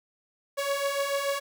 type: beating tone pair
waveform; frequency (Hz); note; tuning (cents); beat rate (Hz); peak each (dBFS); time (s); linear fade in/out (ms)
sawtooth; 554.4 / 561.3; C#5 / C#5; 0 / +22; 6.9; -28 / -24; 0.57-1.4; 20
effects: none